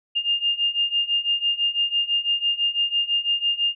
sine beating tone pair, 2812 / 2818 Hz, F7 / F7, +11 / +15 cents, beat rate 6 Hz, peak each -24 / -22 dBFS, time 0.15-3.75 s, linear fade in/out 20 ms, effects none

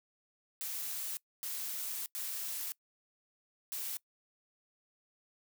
blue noise bursts at uneven times, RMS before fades -39 dBFS, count 4, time 0.61-1.17 / 1.43-2.06 / 2.15-2.72 / 3.72-3.97 s, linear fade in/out 0 ms, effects noise-tail reverb RT60 0.1 s tail -22 dB re dry

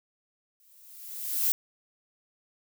violet noise with exponential growth, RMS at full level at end -23 dBFS, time 0.6-1.52 s, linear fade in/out 0 ms, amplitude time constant 200 ms, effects none

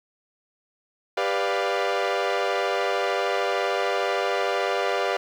sawtooth chord, G dominant seventh, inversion none, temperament equal with one note detuned, 395.9 / 493.9 / 587.3 / 698.5 Hz, G4 / B4 / D5 / F5, +17 / 0 / 0 / 0 cents, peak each -24 dBFS, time 1.17-5.17 s, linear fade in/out 5 ms, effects low-pass 4000 Hz 12 dB/octave + 9-bit

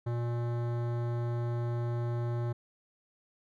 sine tone with hard clipping, 119 Hz, A#2, 36 cents sharp, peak -32 dBFS, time 0.06-2.53 s, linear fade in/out 10 ms, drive 17 dB, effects none

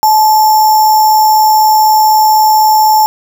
sine tone with sample-and-hold, 864 Hz, A5, 32 cents flat, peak -4 dBFS, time 0.03-3.06 s, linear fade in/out 0 ms, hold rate 6300 Hz, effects none

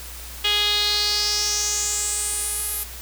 sawtooth tone with band-pass filter sweep, 415.1 Hz, G#4, 1 cent flat, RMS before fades -23 dBFS, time 0.44-2.84 s, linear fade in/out 10 ms, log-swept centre 3200 to 12000 Hz, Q 4.8, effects added 60 Hz sine -38 dBFS peak until 3.01 s + white hiss -38 dBFS RMS until 3.01 s

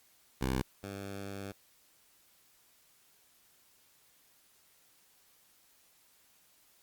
10% pulse tone pair in turn, 65 / 98.92 Hz, C2 / G2, -11 / +16 cents, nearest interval perfect fifth, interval 727 cents, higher second, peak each -22 / -32 dBFS, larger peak first, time 0.41-0.62 / 0.83-1.52 s, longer second, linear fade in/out 5 ms, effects white hiss -66 dBFS RMS until 6.82 s + Opus 48 kbps

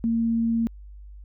sine tone, 229.2 Hz, A#3, 29 cents flat, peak -20 dBFS, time 0.04-0.67 s, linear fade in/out 0 ms, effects added 50 Hz sine -40 dBFS peak until 1.24 s

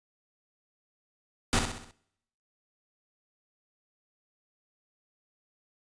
pink noise with echo, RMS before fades -24 dBFS, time 1.53-1.59 s, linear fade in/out 0 ms, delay 64 ms, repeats 5, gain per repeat -6 dB, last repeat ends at 1.91 s, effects noise-tail reverb RT60 0.8 s tail -23 dB re dry + resampled to 22050 Hz

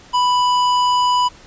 sine tone with tanh clipping, 990 Hz, B5, 4 cents sharp, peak -15 dBFS, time 0.13-1.29 s, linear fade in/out 20 ms, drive 16 dB, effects pink hiss -44 dBFS RMS until 1.46 s + resampled to 16000 Hz

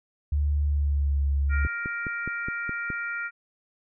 sine tone with pitch glide, 73 to 70.11 Hz, D2 to C#2, -10 to +20 cents, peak -21 dBFS, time 0.32-1.67 s, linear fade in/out 5 ms, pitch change -70 cents, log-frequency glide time 0.64-1.21 s
harmonic tone, 468.2 Hz, A#4, 8 cents sharp, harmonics 3 / 4 / 5, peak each -30 / -36 / -37 dBFS, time 1.49-3.31 s, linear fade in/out 50 ms
click train, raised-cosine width 3 ms, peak -21 dBFS, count 7, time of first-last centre 1.65-2.903 s, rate 4.79 Hz
effects none

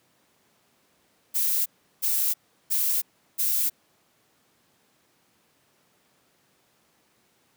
violet noise bursts, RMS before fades -24 dBFS, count 4, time 1.34-3.7 s, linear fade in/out 20 ms, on 320 ms, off 360 ms, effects pink hiss -65 dBFS RMS until 7.56 s + high-pass 150 Hz 12 dB/octave

